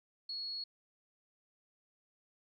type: tone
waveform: sine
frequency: 4339 Hz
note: C#8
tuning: 38 cents flat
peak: -38 dBFS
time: 0.29-0.64 s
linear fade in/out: 5 ms
effects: 13-bit